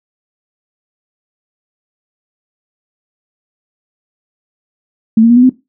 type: tone with pitch steps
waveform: sine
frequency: 222.2 / 230.4 / 239 / 247.8 / 257 Hz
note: A3 / A#3 / A#3 / B3 / C4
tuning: +17 / -20 / +43 / +6 / -31 cents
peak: -3 dBFS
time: 5.17-5.495 s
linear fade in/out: 5 ms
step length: 65 ms
effects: noise-tail reverb RT60 0.2 s tail -17 dB re dry